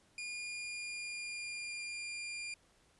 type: tone with pitch glide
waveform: sawtooth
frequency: 2426 to 2400 Hz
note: D#7 to D7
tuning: -44 to +37 cents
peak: -37 dBFS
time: 0.18-2.54 s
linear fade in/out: 2 ms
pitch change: -19 cents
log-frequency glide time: 0.28-1.98 s
effects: pink hiss -69 dBFS RMS until 2.99 s + resampled to 24000 Hz